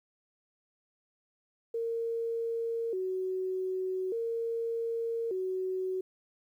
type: tone with vibrato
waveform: sine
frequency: 414.7 Hz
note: G#4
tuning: 3 cents flat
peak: -30 dBFS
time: 1.74-6.01 s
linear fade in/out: 5 ms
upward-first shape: square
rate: 0.42 Hz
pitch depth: 180 cents each way
effects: 11-bit